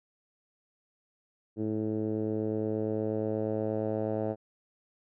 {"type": "tone with low-pass filter sweep", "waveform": "10% pulse", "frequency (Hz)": 108.4, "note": "A2", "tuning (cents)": -25, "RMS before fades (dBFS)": -31, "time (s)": [1.56, 4.36], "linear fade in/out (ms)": 50, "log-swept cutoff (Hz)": [350, 660], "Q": 2.1, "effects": []}